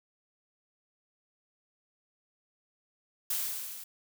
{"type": "noise with level ramp", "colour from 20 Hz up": "blue", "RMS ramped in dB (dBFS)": [-30, -45], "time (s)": [3.3, 3.84], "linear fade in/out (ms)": 5, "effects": []}